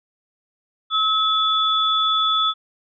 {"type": "tone pair together", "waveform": "sine", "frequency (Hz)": [1291, 3447], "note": ["E6", "A7"], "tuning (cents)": [-37, -36], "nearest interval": "octave + perfect fourth", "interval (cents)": 1701, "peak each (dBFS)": -19, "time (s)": [0.9, 2.54], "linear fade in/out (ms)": 50, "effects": []}